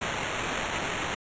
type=noise with sample-and-hold; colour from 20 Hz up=blue; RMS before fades=-31 dBFS; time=0.01-1.15 s; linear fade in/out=10 ms; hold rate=4900 Hz; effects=resampled to 16000 Hz